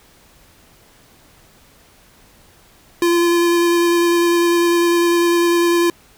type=tone with vibrato; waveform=square; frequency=343.6 Hz; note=F4; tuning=28 cents flat; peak=-13 dBFS; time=3.02-5.9 s; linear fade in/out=2 ms; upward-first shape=square; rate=10 Hz; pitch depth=9 cents each way; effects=pink hiss -50 dBFS RMS until 6.17 s